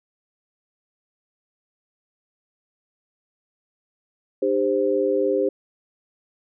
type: tone cluster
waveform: sine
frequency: 301.6 / 398.4 / 522 Hz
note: D4 / G4 / C5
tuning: +46 / +28 / -4 cents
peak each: -26 / -21 / -22 dBFS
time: 4.42-5.49 s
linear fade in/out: 5 ms
effects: none